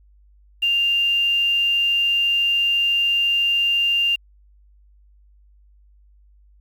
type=tone with quantisation; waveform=sine; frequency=2794 Hz; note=F7; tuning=in tune; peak=-16 dBFS; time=0.62-4.16 s; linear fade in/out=10 ms; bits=7; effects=added 50 Hz sine -50 dBFS peak until 6.6 s